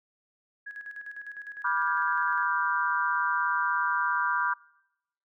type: tone with tremolo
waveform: sine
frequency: 1666 Hz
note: G#6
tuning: 5 cents sharp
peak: -36 dBFS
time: 0.66-2.48 s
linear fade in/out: 10 ms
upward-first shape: square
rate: 9.9 Hz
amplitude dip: 60%
type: chord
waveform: sine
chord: G dominant seventh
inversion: first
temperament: just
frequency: 980 / 1176 / 1411.2 / 1568 Hz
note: B5 / D6 / F6 / G6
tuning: -14 / +2 / +18 / 0 cents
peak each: -30 dBFS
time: 1.64-4.54 s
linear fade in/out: 10 ms
effects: noise-tail reverb RT60 0.9 s tail -25 dB re dry